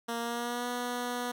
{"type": "tone with pitch glide", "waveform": "10% pulse", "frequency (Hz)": [233.1, 244.4], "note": ["A#3", "B3"], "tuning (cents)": [0, -18], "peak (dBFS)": -24, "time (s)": [0.08, 1.32], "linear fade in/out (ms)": 10, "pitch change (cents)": 82, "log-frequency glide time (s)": [0.19, 0.67], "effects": []}